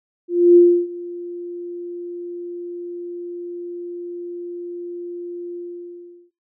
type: tone with ADSR envelope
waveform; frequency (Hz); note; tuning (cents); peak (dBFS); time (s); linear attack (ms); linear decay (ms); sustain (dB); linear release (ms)
sine; 349.2; F4; 0; -5; 0.28-6.31; 280; 310; -22; 750
effects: noise-tail reverb RT60 0.3 s tail -18 dB re dry